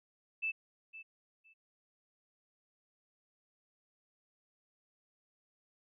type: tone with echo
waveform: sine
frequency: 2637 Hz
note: E7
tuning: in tune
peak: -32 dBFS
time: 0.42-0.52 s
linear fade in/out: 20 ms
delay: 510 ms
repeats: 2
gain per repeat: -14 dB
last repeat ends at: 1.54 s
effects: none